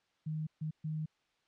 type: tone bursts at uneven times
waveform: sine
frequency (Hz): 155.56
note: D#3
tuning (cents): 0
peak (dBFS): -34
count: 3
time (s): 0.26-0.47 / 0.61-0.71 / 0.84-1.06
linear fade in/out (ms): 10
effects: white hiss -75 dBFS RMS until 1.47 s + low-pass 4000 Hz 12 dB/octave